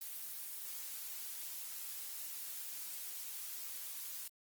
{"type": "noise", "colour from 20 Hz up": "blue", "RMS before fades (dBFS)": -45, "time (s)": [0.01, 4.28], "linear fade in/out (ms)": 5, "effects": ["Opus 24 kbps"]}